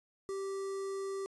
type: tone with notch filter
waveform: square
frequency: 390 Hz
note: G4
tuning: 9 cents flat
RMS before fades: -38 dBFS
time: 0.29-1.26 s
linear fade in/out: 0 ms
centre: 2900 Hz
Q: 0.59
effects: resampled to 22050 Hz